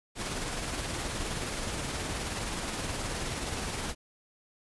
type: noise with tremolo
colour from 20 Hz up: pink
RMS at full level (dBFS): -33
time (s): 0.15-3.95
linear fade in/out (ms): 50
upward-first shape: sine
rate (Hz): 19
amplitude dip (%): 30
effects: resampled to 24000 Hz